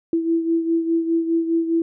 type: beating tone pair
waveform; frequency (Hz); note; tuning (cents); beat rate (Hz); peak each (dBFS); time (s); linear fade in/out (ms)
sine; 330.2 / 335.1; E4 / E4; +3 / +29; 4.9; -18 / -25; 0.13-1.82; 2
effects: none